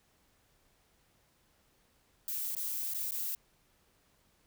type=noise with dropouts; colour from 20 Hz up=violet; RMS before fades=-36 dBFS; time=2.28-3.35 s; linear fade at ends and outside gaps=2 ms; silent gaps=2.551-2.566 / 2.938-2.945 / 3.11-3.119 s; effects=pink hiss -70 dBFS RMS until 4.46 s